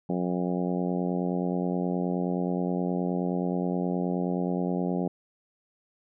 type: harmonic tone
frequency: 89.5 Hz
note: F2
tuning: 43 cents sharp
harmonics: 2 / 3 / 4 / 5 / 6 / 7 / 8 / 9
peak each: -28 / -32 / -34 / -36 / -38 / -39 / -40 / -41 dBFS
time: 0.09-5.08 s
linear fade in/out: 5 ms
effects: none